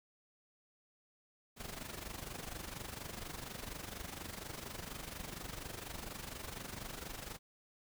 pink noise with amplitude modulation, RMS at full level -43 dBFS, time 1.56-7.39 s, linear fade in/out 50 ms, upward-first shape sine, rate 24.2 Hz, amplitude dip 70%, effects none

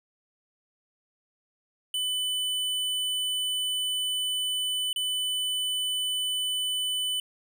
square tone with dropouts, 3000 Hz, F#7, 23 cents sharp, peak -27 dBFS, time 1.94-7.2 s, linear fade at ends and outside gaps 2 ms, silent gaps 4.93-4.96 s, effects none

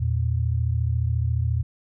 sine tone pair together, 82.41 / 116.7 Hz, E2 / A#2, 0 / +2 cents, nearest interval tritone, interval 602 cents, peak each -23 dBFS, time 0-1.63 s, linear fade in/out 10 ms, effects none

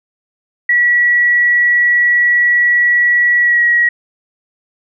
sine tone with pitch glide, 1935 to 1908.4 Hz, B6 to A#6, -36 to +40 cents, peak -8 dBFS, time 0.69-3.89 s, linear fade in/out 5 ms, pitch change -24 cents, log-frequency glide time 3.41-3.62 s, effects none

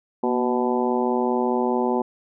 harmonic tone with a mistuned harmonic, 124.8 Hz, B2, 19 cents sharp, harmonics 2 / 3 / 4 / 5 / 6 / 7 / 8, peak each -24 / -24 / -28 / -32 / -30 / -27 / -33 dBFS, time 0.23-2.02 s, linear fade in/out 5 ms, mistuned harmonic 2, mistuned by -60 cents, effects none

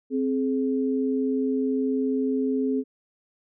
sine tone pair together, 262.3 / 423.5 Hz, C4 / G#4, +4 / +34 cents, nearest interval minor sixth, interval 830 cents, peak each -23 / -27 dBFS, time 0.1-2.84 s, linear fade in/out 50 ms, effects none

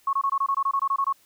sine tone bursts, 1100 Hz, C#6, 14 cents flat, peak -20 dBFS, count 13, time 0.07-1.127 s, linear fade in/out 5 ms, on 61 ms, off 22 ms, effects white hiss -60 dBFS RMS until 1.25 s

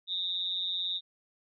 sine tone with amplitude modulation, 3700 Hz, A#7, 14 cents flat, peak -26 dBFS, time 0.07-1.01 s, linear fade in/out 50 ms, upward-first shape sine, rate 182 Hz, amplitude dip 90%, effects none

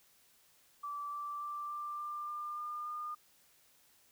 sine tone with pitch steps, 1161 / 1168.4 / 1175.8 / 1183.3 / 1190.9 / 1198.5 / 1206.1 / 1213.8 Hz, D6 / D6 / D6 / D6 / D6 / D6 / D6 / D#6, -20 / -9 / +2 / +13 / +24 / +35 / +46 / -43 cents, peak -38 dBFS, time 0.83-3.15 s, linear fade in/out 10 ms, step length 290 ms, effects white hiss -67 dBFS RMS until 4.11 s

